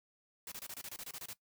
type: noise bursts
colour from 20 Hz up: white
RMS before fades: -45 dBFS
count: 12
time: 0.47-1.332 s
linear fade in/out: 2 ms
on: 48 ms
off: 26 ms
effects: noise-tail reverb RT60 0.1 s tail -18 dB re dry